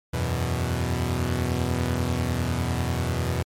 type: chord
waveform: sawtooth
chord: E suspended second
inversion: none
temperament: equal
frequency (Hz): 82.41 / 92.5 / 123.47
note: E2 / F#2 / B2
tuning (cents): 0 / 0 / 0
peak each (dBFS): -23 / -26 / -23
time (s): 0.13-3.43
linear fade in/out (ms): 10
effects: MP3 64 kbps